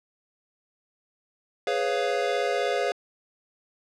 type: chord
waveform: square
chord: C# dominant seventh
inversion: second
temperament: equal with one note detuned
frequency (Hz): 415.3 / 498.5 / 554.4 / 698.5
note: G#4 / B4 / C#5 / E#5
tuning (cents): 0 / +16 / 0 / 0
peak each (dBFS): -30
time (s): 1.67-2.92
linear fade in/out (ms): 2
effects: low-pass 5000 Hz 12 dB/octave